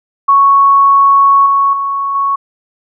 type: tone with level steps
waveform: sine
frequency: 1108.7 Hz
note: C#6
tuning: in tune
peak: -4 / -7 / -13 / -10 dBFS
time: 0.28-2.36 s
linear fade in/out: 10 ms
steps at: 1.46 / 1.73 / 2.15 s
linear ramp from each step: 2 ms
effects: none